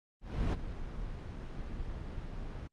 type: noise with ADSR envelope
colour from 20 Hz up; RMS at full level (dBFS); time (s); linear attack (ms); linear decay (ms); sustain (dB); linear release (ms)
brown; -28; 0.21-2.68; 320; 20; -12; 17
effects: low-pass 5000 Hz 12 dB/octave + Opus 32 kbps